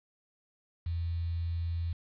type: tone with quantisation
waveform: sine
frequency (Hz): 84.3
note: E2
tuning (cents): +39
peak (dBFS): -30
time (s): 0.86-1.93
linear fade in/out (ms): 5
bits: 9
effects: resampled to 11025 Hz